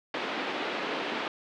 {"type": "band-pass noise", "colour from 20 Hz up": "pink", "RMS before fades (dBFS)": -33, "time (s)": [0.14, 1.28], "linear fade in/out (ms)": 2, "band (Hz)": [260, 3600], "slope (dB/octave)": 24, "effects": []}